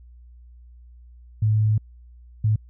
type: tone bursts at uneven times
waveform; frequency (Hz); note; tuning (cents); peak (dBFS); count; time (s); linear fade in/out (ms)
sine; 107.7; A2; -37; -16; 2; 1.42-1.78 / 2.44-2.56; 5
effects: added 60 Hz sine -44 dBFS peak until 2.69 s